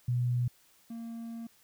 sine / triangle tone pair in turn, 122.6 / 230.2 Hz, B2 / A#3, -12 / -22 cents, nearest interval major seventh, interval 1090 cents, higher second, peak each -26 / -36 dBFS, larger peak first, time 0.08-0.48 / 0.9-1.47 s, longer second, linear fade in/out 5 ms, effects white hiss -64 dBFS RMS until 1.63 s

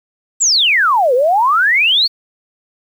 sine exponential two-way sweep, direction down then up, 7902 to 474.9 to 4563 Hz, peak -9 dBFS, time 0.4-2.08 s, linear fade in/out 20 ms, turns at 1.14 s, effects 7-bit

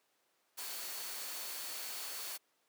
sine tone in noise, 4435 Hz, C#8, in tune, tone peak -51 dBFS, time 0.57-2.38 s, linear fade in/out 20 ms, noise white, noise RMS -43 dBFS, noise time 0.57-2.38 s, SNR -11 dB, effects pink hiss -75 dBFS RMS until 2.68 s + high-pass 400 Hz 12 dB/octave

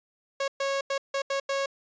sawtooth tone bursts at uneven times, 550 Hz, C#5, 14 cents flat, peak -22 dBFS, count 6, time 0.4-0.48 / 0.6-0.81 / 0.9-0.98 / 1.14-1.22 / 1.3-1.4 / 1.49-1.66 s, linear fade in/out 5 ms, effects resampled to 16000 Hz

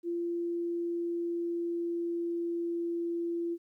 sine tone with pitch glide, 343.1 to 340.3 Hz, F4 to F4, -31 to -45 cents, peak -30 dBFS, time 0.03-3.58 s, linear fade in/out 50 ms, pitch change -14 cents, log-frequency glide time 0.24-3.02 s, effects 12-bit

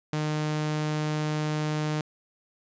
sawtooth tone, 152.6 Hz, D#3, 33 cents flat, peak -22 dBFS, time 0.13-2.01 s, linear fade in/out 2 ms, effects resampled to 16000 Hz

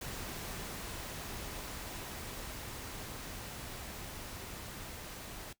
pink noise with level ramp, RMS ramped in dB -42 to -46 dBFS, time 0.01-5.53 s, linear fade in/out 5 ms, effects noise-tail reverb RT60 0.1 s tail -17 dB re dry

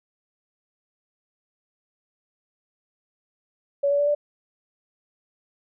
sine tone with pitch steps, 564 / 571.5 / 579.2 / 586.9 Hz, C#5 / D5 / D5 / D5, +30 / -47 / -24 / -1 cents, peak -18 dBFS, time 3.83-4.15 s, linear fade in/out 10 ms, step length 80 ms, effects none

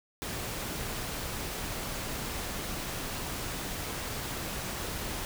pink noise, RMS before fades -36 dBFS, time 0.22-5.25 s, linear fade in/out 0 ms, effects none

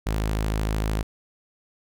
sawtooth tone, 53.2 Hz, G#1, 42 cents sharp, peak -19 dBFS, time 0.06-1.03 s, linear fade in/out 10 ms, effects none

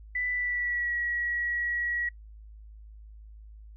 sine tone with pitch glide, 1986 to 1918.3 Hz, B6 to A#6, +9 to +49 cents, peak -27 dBFS, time 0.15-2.09 s, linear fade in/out 5 ms, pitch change -60 cents, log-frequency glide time 0.29-0.94 s, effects noise-tail reverb RT60 0.1 s tail -25 dB re dry + added 53 Hz sine -45 dBFS peak until 3.76 s

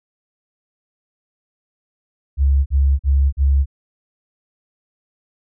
sine tone bursts, 69 Hz, C#2, 7 cents flat, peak -11 dBFS, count 4, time 2.37-3.659 s, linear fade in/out 50 ms, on 290 ms, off 43 ms, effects none

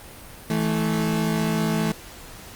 35% pulse tone pair together, 163.17 / 217.8 Hz, E3 / A3, -17 / -17 cents, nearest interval perfect fourth, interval 500 cents, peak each -22 dBFS, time 0.5-1.92 s, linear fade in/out 2 ms, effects pink hiss -42 dBFS RMS until 2.55 s + Opus 32 kbps

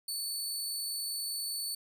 20% pulse tone, 4475 Hz, C#8, 16 cents sharp, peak -28 dBFS, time 0.08-1.75 s, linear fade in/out 5 ms, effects none

